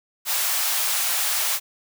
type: high-pass noise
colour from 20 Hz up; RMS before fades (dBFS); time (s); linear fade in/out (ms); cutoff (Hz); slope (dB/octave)
white; -23; 0.25-1.6; 50; 650; 24
effects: none